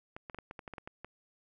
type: clicks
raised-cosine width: 0.5 ms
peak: -28 dBFS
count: 11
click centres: 0.165 / 0.298 / 0.346 / 0.387 / 0.511 / 0.592 / 0.678 / 0.737 / 0.782 / 0.875 / 1.046 s
effects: none